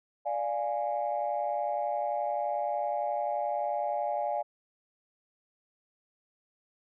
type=chord; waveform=sine; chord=D diminished; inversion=none; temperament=equal; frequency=587.3 / 698.5 / 830.6 Hz; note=D5 / F5 / Ab5; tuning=0 / 0 / 0 cents; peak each=-32 dBFS; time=0.25-4.43 s; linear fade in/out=20 ms; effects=tanh soft clip ceiling -20 dBFS